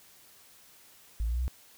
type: linear sweep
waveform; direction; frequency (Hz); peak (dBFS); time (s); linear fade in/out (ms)
sine; up; 53.6 to 65.41; -26; 1.2-1.48; 0
effects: tanh soft clip ceiling -23 dBFS + white hiss -57 dBFS RMS until 1.77 s